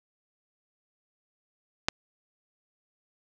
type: clicks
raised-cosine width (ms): 0.2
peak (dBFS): -6 / -29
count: 2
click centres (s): 1.885 / 1.889
effects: none